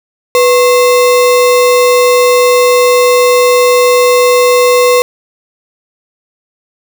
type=tone with sample-and-hold; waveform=sine; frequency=493.9 Hz; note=B4; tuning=in tune; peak=-4 dBFS; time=0.35-5.02 s; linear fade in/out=0 ms; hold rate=1575 Hz; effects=none